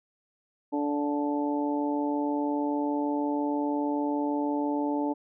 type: harmonic tone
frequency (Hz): 145.6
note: D3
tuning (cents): -15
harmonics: 2 / 3 / 4 / 5 / 6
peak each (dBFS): -27 / -36 / -35 / -41 / -33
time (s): 0.72-5.14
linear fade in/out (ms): 20
effects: none